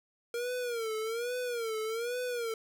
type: tone with vibrato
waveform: square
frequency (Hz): 466.2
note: A#4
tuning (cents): 0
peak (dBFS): -33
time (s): 0.34-2.54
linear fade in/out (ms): 2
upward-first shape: sine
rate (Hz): 1.2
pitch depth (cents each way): 120
effects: none